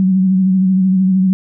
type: tone with vibrato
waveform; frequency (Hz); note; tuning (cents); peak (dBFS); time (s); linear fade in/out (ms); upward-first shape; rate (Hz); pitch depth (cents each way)
sine; 188.1; F#3; +29; -9; 0-1.33; 0; sine; 13; 37
effects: none